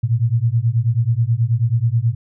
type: beating tone pair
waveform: sine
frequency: 111.7 / 121 Hz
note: A2 / B2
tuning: +27 / -35 cents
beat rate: 9.3 Hz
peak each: -17 dBFS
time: 0.03-2.15 s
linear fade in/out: 10 ms
effects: none